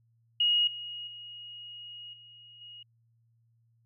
sine tone with level steps, 2881 Hz, F#7, 47 cents flat, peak -22 / -37 / -42 / -50 / -45 dBFS, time 0.4-2.83 s, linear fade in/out 5 ms, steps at 0.67 / 1.07 / 2.13 / 2.61 s, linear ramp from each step 5 ms, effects added 115 Hz sine -65 dBFS peak until 3.85 s

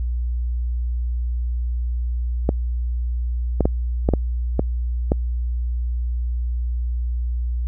clicks, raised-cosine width 2 ms, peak -4 dBFS, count 7, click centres 2.491 / 3.607 / 3.655 / 4.089 / 4.137 / 4.594 / 5.119 s, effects added 60 Hz sine -20 dBFS peak until 7.67 s

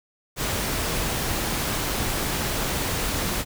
pink noise, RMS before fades -26 dBFS, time 0.36-3.45 s, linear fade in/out 50 ms, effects none

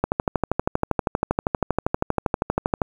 click train, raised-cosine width 1 ms, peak -5 dBFS, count 36, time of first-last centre 0.04-2.818 s, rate 12.6 Hz, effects 7-bit

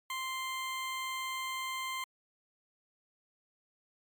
20% pulse tone, 1046.5 Hz, C6, in tune, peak -30 dBFS, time 0.1-2.04 s, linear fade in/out 2 ms, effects MP3 96 kbps

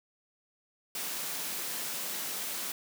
white high-pass noise, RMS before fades -36 dBFS, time 0.95-2.72 s, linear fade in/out 2 ms, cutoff 140 Hz, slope 48 dB/octave, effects none

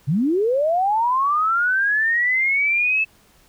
sine linear sweep, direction up, 124.5 to 2630 Hz, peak -16 dBFS, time 0.07-3.05 s, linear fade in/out 20 ms, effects pink hiss -55 dBFS RMS until 3.48 s

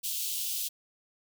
white high-pass noise, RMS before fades -33 dBFS, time 0.03-0.69 s, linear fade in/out 20 ms, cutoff 2800 Hz, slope 48 dB/octave, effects none

